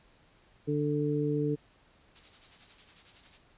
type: harmonic tone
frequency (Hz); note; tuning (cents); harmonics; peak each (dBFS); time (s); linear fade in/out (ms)
147.6; D3; +9; 1 / 2 / 3; -31 / -31 / -31; 0.67-1.56; 20
type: noise with tremolo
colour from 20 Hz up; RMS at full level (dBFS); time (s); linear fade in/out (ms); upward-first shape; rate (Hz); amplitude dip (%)
blue; -46; 2.15-3.38; 10; sine; 11; 65
effects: pink hiss -63 dBFS RMS until 3.57 s + resampled to 8000 Hz